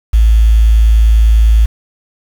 sine tone with quantisation, 55 Hz, A1, in tune, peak -4 dBFS, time 0.13-1.66 s, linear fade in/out 10 ms, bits 5, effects none

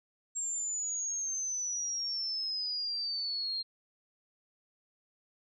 sine exponential sweep, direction down, 7490 to 4186 Hz, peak -32 dBFS, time 0.35-3.63 s, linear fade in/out 20 ms, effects none

